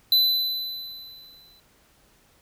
square tone with exponential decay, 4009 Hz, B7, 25 cents sharp, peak -15 dBFS, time 0.12-1.6 s, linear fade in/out 2 ms, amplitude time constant 320 ms, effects pink hiss -60 dBFS RMS until 2.41 s

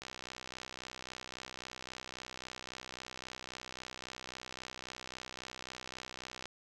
click train, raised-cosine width 0.2 ms, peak -26 dBFS, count 411, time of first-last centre 0.02-6.456 s, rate 63.7 Hz, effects none

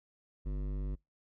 sine tone with hard clipping, 49 Hz, G1, in tune, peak -35 dBFS, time 0.45-0.96 s, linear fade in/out 20 ms, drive 14 dB, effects noise-tail reverb RT60 0.2 s tail -26 dB re dry

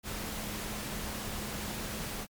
sine tone in noise, 210.5 Hz, G#3, 24 cents sharp, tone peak -43 dBFS, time 0.03-2.27 s, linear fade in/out 50 ms, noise pink, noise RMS -38 dBFS, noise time 0.03-2.27 s, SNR -8 dB, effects MP3 96 kbps

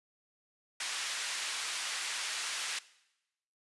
pink band-pass noise, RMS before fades -37 dBFS, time 0.8-2.79 s, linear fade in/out 5 ms, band 1700 to 9000 Hz, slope 12 dB/octave, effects noise-tail reverb RT60 0.9 s tail -19 dB re dry + resampled to 24000 Hz

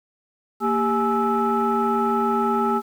sine tone cluster, 231.3 / 397.7 / 842 / 1313 Hz, A#3 / G4 / G#5 / E6, -13 / +25 / +24 / -7 cents, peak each -23 dBFS, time 0.6-2.82 s, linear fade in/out 50 ms, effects tanh soft clip ceiling -11 dBFS + 8-bit

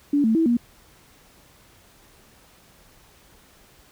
sine tone with pitch steps, 287.9 / 222.6 / 326.1 / 237.9 Hz, D4 / A3 / E4 / A#3, -34 / +20 / -19 / +35 cents, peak -16 dBFS, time 0.13-0.57 s, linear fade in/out 5 ms, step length 110 ms, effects pink hiss -54 dBFS RMS until 3.91 s

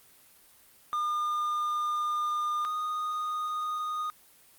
triangle tone pair in turn, 1210 / 1234.7 Hz, D#6 / D#6, -49 / -14 cents, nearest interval unison, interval 35 cents, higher second, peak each -25 / -27 dBFS, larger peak first, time 0.93-2.65 / 2.65-4.1 s, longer first, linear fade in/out 0 ms, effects white hiss -58 dBFS RMS until 4.58 s + Opus 32 kbps

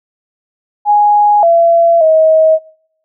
sine tone with pitch steps, 830 / 675 / 635 Hz, G#5 / E5 / D#5, -1 / +41 / +35 cents, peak -5 dBFS, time 0.85-2.59 s, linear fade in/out 50 ms, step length 580 ms, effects noise-tail reverb RT60 0.7 s tail -23 dB re dry

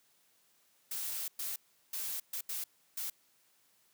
blue noise bursts at uneven times, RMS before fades -38 dBFS, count 6, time 0.91-1.28 / 1.39-1.56 / 1.93-2.2 / 2.33-2.41 / 2.49-2.64 / 2.97-3.1 s, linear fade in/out 5 ms, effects white hiss -70 dBFS RMS until 3.93 s + high-pass 100 Hz 12 dB/octave

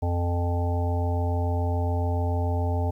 harmonic tone, 87 Hz, F2, 6 cents flat, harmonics 1 / 3 / 5 / 7 / 9 / 10, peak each -23 / -34 / -35 / -35 / -35 / -38 dBFS, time 0.02-2.91 s, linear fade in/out 10 ms, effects 10-bit

